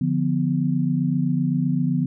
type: chord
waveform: sine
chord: B diminished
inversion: first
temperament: equal with one note detuned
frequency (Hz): 146.83 / 174.61 / 248.8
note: D3 / F3 / B3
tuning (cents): 0 / 0 / +13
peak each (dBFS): -23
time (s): 0.01-2.06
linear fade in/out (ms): 5
effects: none